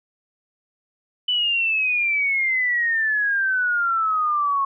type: exponential sweep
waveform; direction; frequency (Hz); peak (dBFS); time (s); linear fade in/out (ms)
sine; down; 3000 to 1091; -18; 1.28-4.65; 5
effects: none